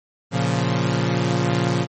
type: chord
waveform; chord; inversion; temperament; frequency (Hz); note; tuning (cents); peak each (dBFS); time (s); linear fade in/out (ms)
sawtooth; Bb minor; none; equal; 116.54 / 138.59 / 174.61; Bb2 / Db3 / F3; 0 / 0 / 0; -19; 0.31-1.87; 50
effects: MP3 32 kbps